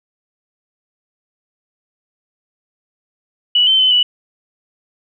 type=tone with pitch steps; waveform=sine; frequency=2948 / 3089 / 3044 / 2956 Hz; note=F#7 / G7 / F#7 / F#7; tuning=-7 / -26 / +48 / -2 cents; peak=-9 dBFS; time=3.55-4.03 s; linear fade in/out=5 ms; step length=120 ms; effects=none